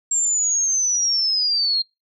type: linear sweep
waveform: sine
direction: down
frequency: 7459 to 4186 Hz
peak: -17 dBFS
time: 0.11-1.82 s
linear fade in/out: 5 ms
effects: noise-tail reverb RT60 0.2 s tail -24 dB re dry